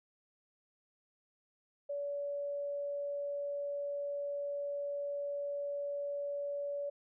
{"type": "tone", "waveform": "sine", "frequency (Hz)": 571, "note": "D5", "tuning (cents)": -49, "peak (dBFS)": -35, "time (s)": [1.89, 6.9], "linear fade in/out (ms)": 10, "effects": []}